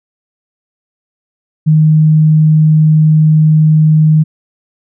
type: tone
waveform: sine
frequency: 155.4 Hz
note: D#3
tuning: 2 cents flat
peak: -4 dBFS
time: 1.66-4.24 s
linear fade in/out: 20 ms
effects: none